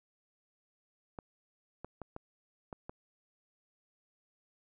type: clicks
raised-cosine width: 1 ms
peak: -28 dBFS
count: 6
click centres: 1.188 / 1.846 / 2.017 / 2.164 / 2.728 / 2.895 s
effects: none